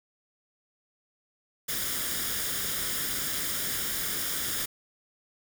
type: noise with comb filter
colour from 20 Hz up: white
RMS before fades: -31 dBFS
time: 1.68-4.66 s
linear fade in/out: 10 ms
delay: 0.58 ms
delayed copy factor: +0.6
effects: none